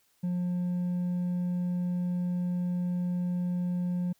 sine tone with hard clipping, 178 Hz, F3, 33 cents sharp, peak -28 dBFS, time 0.23-4.13 s, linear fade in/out 10 ms, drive 2 dB, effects white hiss -69 dBFS RMS until 4.19 s

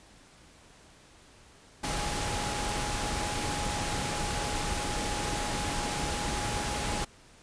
sine tone in noise, 830.6 Hz, G#5, in tune, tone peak -37 dBFS, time 1.83-7.05 s, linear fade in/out 10 ms, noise pink, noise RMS -32 dBFS, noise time 1.83-7.05 s, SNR -8 dB, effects pink hiss -56 dBFS RMS until 7.42 s + resampled to 22050 Hz

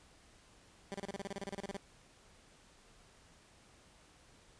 15% pulse tone bursts, 198 Hz, G3, 18 cents sharp, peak -33 dBFS, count 16, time 0.92-1.767 s, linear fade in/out 0 ms, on 22 ms, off 33 ms, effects pink hiss -63 dBFS RMS until 4.59 s + resampled to 22050 Hz

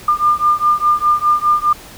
sine beating tone pair, 1200 / 1204.9 Hz, D6 / D6, +37 / +44 cents, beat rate 4.9 Hz, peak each -14 dBFS, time 0.08-1.73 s, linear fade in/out 5 ms, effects pink hiss -37 dBFS RMS until 1.97 s

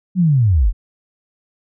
sine linear sweep, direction down, 191.3 to 35.11 Hz, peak -10 dBFS, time 0.15-0.73 s, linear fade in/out 50 ms, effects none

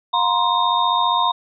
sine tone cluster, 713 / 946 / 1041 / 3683 Hz, F5 / A#5 / C6 / A#7, +36 / +25 / -9 / -22 cents, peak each -25 / -19 / -19 / -23 dBFS, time 0.13-1.32 s, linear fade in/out 10 ms, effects none

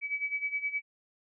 sine tone with tremolo, 2286 Hz, D7, 47 cents flat, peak -27 dBFS, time 0.01-0.82 s, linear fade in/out 50 ms, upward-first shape sine, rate 9.6 Hz, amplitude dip 80%, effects none

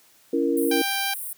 sine chord, A# diminished, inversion first, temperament just, 279.7 / 335.6 / 466.2 Hz, C#4 / E4 / A#4, +16 / +31 / 0 cents, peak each -24 dBFS, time 0.33-0.82 s, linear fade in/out 5 ms
pink high-pass noise, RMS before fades -33 dBFS, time 0.57-1.33 s, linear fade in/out 2 ms, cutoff 8700 Hz, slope 96 dB/octave
10% pulse tone, 788 Hz, G5, 9 cents sharp, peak -16 dBFS, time 0.71-1.14 s, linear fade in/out 5 ms
effects white hiss -57 dBFS RMS until 1.37 s + high-pass 80 Hz 12 dB/octave

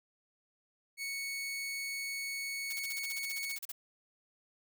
sawtooth tone, 2217 Hz, C#7, in tune, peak -33 dBFS, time 0.97-3.59 s, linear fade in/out 50 ms
blue noise bursts, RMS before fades -41 dBFS, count 16, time 2.7-3.719 s, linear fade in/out 5 ms, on 29 ms, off 37 ms
effects none

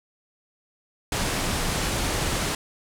pink low-pass noise, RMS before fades -26 dBFS, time 1.12-2.55 s, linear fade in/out 2 ms, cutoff 11000 Hz, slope 24 dB/octave, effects none

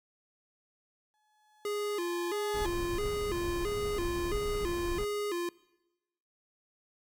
35% pulse tone with exponential growth, 851 Hz, G#5, 42 cents sharp, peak -32 dBFS, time 1.14-2.66 s, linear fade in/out 0 ms, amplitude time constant 330 ms
square tone with vibrato, 379 Hz, F#4, 42 cents sharp, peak -32 dBFS, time 1.65-5.49 s, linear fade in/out 2 ms, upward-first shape square, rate 1.5 Hz, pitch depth 150 cents each way
brown noise, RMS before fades -38 dBFS, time 2.54-5.05 s, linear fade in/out 10 ms
effects noise-tail reverb RT60 1.0 s tail -22 dB re dry

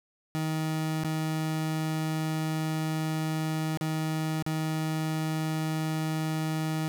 30% pulse tone with dropouts, 157.5 Hz, D#3, 21 cents sharp, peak -25 dBFS, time 0.35-6.88 s, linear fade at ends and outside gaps 0 ms, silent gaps 1.036-1.046 / 3.773-3.811 / 4.425-4.464 s, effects none

